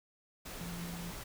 sine tone in noise, 172.5 Hz, F3, 21 cents flat, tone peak -41 dBFS, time 0.6-1.11 s, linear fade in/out 10 ms, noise pink, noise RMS -45 dBFS, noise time 0.45-1.24 s, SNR +1 dB, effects none

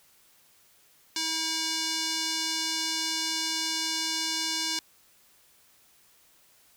square tone with band-pass filter, 321.8 Hz, E4, 42 cents flat, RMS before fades -30 dBFS, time 1.16-4.79 s, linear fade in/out 2 ms, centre 5100 Hz, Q 1.8, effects white hiss -61 dBFS RMS until 6.76 s

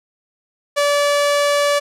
sawtooth tone, 577 Hz, D5, 31 cents flat, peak -10 dBFS, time 0.76-1.8 s, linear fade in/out 20 ms, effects low-pass 10000 Hz 12 dB/octave

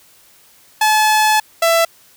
sawtooth tone pair in turn, 860 / 666 Hz, A5 / E5, -40 / +18 cents, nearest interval major third, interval 442 cents, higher first, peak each -7 dBFS, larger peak neither, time 0.81-1.4 / 1.62-1.85 s, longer first, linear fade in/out 5 ms, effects white hiss -49 dBFS RMS until 2.16 s

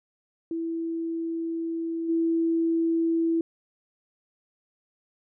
sine tone with level steps, 330.2 Hz, E4, 3 cents sharp, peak -27 / -21 dBFS, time 0.51-3.41 s, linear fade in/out 2 ms, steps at 2.08 s, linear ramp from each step 20 ms, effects none

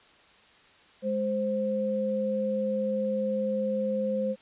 sine tone pair together, 208.2 / 523.3 Hz, G#3 / C5, +5 / 0 cents, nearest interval octave + major third, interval 1595 cents, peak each -30 / -27 dBFS, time 1.02-4.36 s, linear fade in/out 50 ms, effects white hiss -57 dBFS RMS until 4.41 s + resampled to 8000 Hz

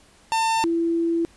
45% pulse / sine tone pair in turn, 898 / 334.6 Hz, A5 / E4, +35 / +26 cents, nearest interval octave + perfect fourth, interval 1709 cents, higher first, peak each -19 dBFS, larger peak neither, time 0.32-0.64 / 0.64-1.25 s, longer second, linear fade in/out 0 ms, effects pink hiss -54 dBFS RMS until 1.36 s + resampled to 24000 Hz

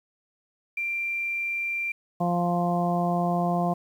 sine tone, 2367 Hz, D7, 13 cents sharp, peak -26 dBFS, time 0.77-1.92 s, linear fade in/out 5 ms
harmonic tone, 174.61 Hz, F3, in tune, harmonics 1 / 2 / 3 / 4 / 5 / 6, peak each -25 / -33 / -34 / -26 / -37 / -34 dBFS, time 2.2-3.74 s, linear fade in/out 10 ms
effects 9-bit

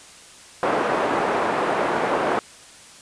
pink band-pass noise, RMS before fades -22 dBFS, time 0.63-2.39 s, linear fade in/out 0 ms, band 410 to 1200 Hz, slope 12 dB/octave, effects white hiss -45 dBFS RMS until 3.01 s + resampled to 22050 Hz

